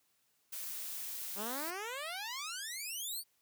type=noise; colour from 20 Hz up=blue; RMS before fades=-42 dBFS; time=0.52-1.71 s; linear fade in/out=10 ms
type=exponential sweep; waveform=10% pulse; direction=up; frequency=190.4 to 4699 Hz; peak=-31 dBFS; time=1.35-3.24 s; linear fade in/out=50 ms
effects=white hiss -75 dBFS RMS until 3.41 s + high-pass 60 Hz 12 dB/octave